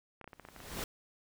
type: clicks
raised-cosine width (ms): 0.5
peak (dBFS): -33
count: 11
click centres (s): 0.213 / 0.243 / 0.277 / 0.332 / 0.397 / 0.451 / 0.487 / 0.563 / 0.603 / 0.717 / 0.793
type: noise with exponential growth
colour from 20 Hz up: pink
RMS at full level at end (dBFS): -36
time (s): 0.28-0.84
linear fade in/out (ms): 2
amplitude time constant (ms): 120
effects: none

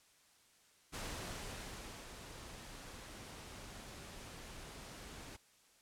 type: noise with ADSR envelope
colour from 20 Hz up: pink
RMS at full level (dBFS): -43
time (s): 0.92-5.37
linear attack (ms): 26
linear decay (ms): 1100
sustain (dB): -8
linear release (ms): 16
effects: white hiss -68 dBFS RMS until 5.81 s + low-pass 10000 Hz 12 dB/octave

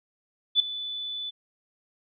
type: tone with ADSR envelope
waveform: sine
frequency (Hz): 3485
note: A7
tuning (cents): -17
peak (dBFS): -14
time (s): 0.55-1.31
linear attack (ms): 49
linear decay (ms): 4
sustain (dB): -17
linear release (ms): 21
effects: none

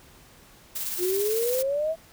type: noise with tremolo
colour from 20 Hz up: blue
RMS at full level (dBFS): -30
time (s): 0.75-1.63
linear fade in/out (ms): 10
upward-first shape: square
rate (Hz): 18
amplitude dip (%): 30
type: exponential sweep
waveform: sine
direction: up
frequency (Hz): 349.2 to 659.3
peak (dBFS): -23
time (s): 0.98-1.96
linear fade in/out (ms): 50
effects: pink hiss -53 dBFS RMS until 2.12 s

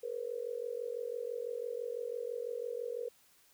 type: tone with amplitude modulation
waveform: sine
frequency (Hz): 478.1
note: A#4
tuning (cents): +44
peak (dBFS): -32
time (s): 0.03-3.09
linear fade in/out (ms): 10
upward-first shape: sine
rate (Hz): 46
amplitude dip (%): 90
effects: white hiss -66 dBFS RMS until 3.53 s

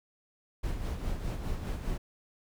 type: noise with tremolo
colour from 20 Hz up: brown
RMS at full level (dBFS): -32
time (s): 0.63-1.98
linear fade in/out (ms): 10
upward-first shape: sine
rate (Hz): 4.9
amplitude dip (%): 50
effects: none

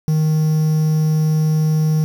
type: tone with quantisation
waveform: triangle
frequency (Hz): 155.56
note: D#3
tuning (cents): 0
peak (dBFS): -11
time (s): 0.08-2.04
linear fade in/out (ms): 0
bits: 6
effects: none

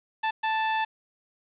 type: tone bursts at uneven times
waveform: sawtooth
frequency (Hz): 880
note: A5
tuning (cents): 0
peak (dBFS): -20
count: 2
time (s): 0.23-0.31 / 0.43-0.85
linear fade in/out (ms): 10
effects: resampled to 8000 Hz + 8-bit

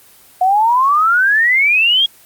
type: exponential sweep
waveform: sine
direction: up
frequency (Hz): 720 to 3322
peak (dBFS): -9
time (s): 0.41-2.06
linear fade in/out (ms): 5
effects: white hiss -45 dBFS RMS until 2.25 s + Opus 24 kbps

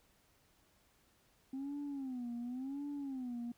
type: tone with vibrato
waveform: sine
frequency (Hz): 261.6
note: C4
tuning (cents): 0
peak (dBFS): -37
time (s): 1.53-3.52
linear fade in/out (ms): 5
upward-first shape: sine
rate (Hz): 0.92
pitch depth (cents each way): 170
effects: tanh soft clip ceiling -37 dBFS + pink hiss -71 dBFS RMS until 3.57 s

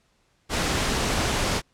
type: noise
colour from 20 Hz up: pink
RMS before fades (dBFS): -24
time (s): 0.49-1.62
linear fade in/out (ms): 50
effects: pink hiss -66 dBFS RMS until 1.73 s + low-pass 8000 Hz 12 dB/octave

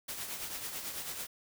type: noise with tremolo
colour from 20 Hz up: white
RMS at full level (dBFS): -38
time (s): 0.08-1.27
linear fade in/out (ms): 10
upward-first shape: triangle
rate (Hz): 9.1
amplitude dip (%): 55
effects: none

